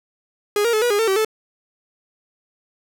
45% pulse tone with pitch steps, 413.1 / 469 / 431.5 / 483.9 / 409.8 / 450.6 / 384.6 / 436.4 Hz, G#4 / A#4 / A4 / B4 / G#4 / A4 / G4 / A4, -9 / +11 / -34 / -35 / -23 / +41 / -33 / -14 cents, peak -16 dBFS, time 0.56-1.248 s, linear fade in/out 2 ms, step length 86 ms, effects none

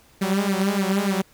sawtooth tone with flanger, 196 Hz, G3, in tune, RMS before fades -22 dBFS, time 0.21-1.22 s, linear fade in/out 10 ms, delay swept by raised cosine 0.44 to 5.84 ms, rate 3.4 Hz, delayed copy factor +0.95, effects pink hiss -55 dBFS RMS until 1.33 s

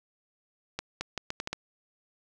accelerating click train, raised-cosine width 0.2 ms, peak -15 dBFS, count 7, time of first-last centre 0.79-1.53 s, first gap 220 ms, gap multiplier 0.76, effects none

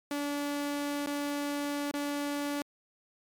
sawtooth tone with dropouts, 288.1 Hz, D4, 33 cents flat, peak -27 dBFS, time 0.11-2.62 s, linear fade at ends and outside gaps 2 ms, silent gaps 1.062-1.071 / 1.913-1.938 s, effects MP3 96 kbps

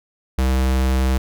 square tone, 65.1 Hz, C2, 8 cents flat, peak -16 dBFS, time 0.38-1.18 s, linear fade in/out 5 ms, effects none

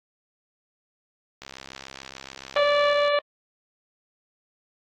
click train, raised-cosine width 0.2 ms, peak -21 dBFS, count 112, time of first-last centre 1.42-3.079 s, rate 66.9 Hz
harmonic tone, 581 Hz, D5, 19 cents flat, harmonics 1 / 2 / 3 / 4 / 5 / 6 / 7, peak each -20 / -26 / -30 / -32 / -34 / -36 / -37 dBFS, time 2.56-3.19 s, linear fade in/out 2 ms
effects AAC 48 kbps

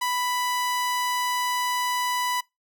sawtooth tone, 990 Hz, B5, 4 cents sharp, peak -20 dBFS, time 0.01-2.41 s, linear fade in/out 10 ms, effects noise-tail reverb RT60 0.2 s tail -24 dB re dry

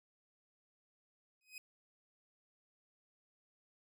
sawtooth tone with exponential growth, 2514 Hz, D#7, 17 cents sharp, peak -40 dBFS, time 1.41-1.58 s, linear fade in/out 2 ms, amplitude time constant 36 ms, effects none

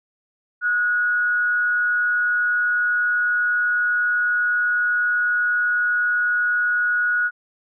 sine tone with frequency modulation, 1456 Hz, F#6, 28 cents flat, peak -17 dBFS, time 0.61-7.31 s, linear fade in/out 50 ms, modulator 190 Hz, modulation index 0.23, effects none

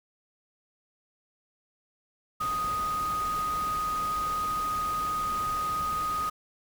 sine tone in noise, 1244.5 Hz, D#6, in tune, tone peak -27 dBFS, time 2.4-6.3 s, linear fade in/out 10 ms, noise pink, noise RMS -40 dBFS, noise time 2.4-6.3 s, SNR +10 dB, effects none

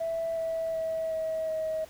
sine tone with pitch steps, 659.3 / 652.9 / 646.5 / 640.2 / 633.9 Hz, E5 / E5 / E5 / D#5 / D#5, 0 / -17 / -34 / +49 / +32 cents, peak -27 dBFS, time 0-1.85 s, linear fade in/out 10 ms, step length 370 ms, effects tanh soft clip ceiling -24 dBFS + pink hiss -53 dBFS RMS until 1.89 s

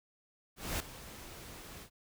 pink noise with ADSR envelope, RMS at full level -34 dBFS, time 0.56-1.9 s, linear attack 240 ms, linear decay 4 ms, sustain -15 dB, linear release 81 ms, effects none

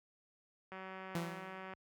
click train, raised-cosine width 0.5 ms, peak -33 dBFS, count 193, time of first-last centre 0.72-1.736 s, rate 189 Hz
sawtooth tone with exponential decay, 169.6 Hz, E3, 50 cents sharp, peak -30 dBFS, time 1.15-1.71 s, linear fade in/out 0 ms, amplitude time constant 120 ms
effects high-pass 60 Hz 12 dB/octave

